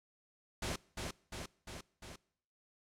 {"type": "noise with echo", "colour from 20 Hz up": "pink", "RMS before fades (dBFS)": -38, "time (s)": [0.62, 0.76], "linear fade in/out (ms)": 5, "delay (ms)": 350, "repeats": 4, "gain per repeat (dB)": -3, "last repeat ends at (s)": 2.16, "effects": ["noise-tail reverb RT60 0.7 s tail -24 dB re dry", "low-pass 9000 Hz 12 dB/octave"]}